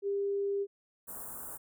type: tone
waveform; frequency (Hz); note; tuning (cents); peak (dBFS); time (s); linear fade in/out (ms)
sine; 399.6; G4; +33; -29; 0.02-0.67; 50
type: band-stop noise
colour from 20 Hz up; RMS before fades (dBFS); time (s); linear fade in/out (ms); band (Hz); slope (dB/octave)
white; -43; 1.07-1.58; 20; 1500 to 7900; 48
effects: none